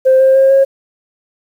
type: tone with pitch steps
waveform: sine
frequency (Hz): 523.3 / 529.7 / 536.2 / 542.7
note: C5 / C5 / C5 / C#5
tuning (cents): 0 / +21 / +42 / -37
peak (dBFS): -4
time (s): 0.05-0.65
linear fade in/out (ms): 20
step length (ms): 150
effects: tanh soft clip ceiling -2 dBFS + 7-bit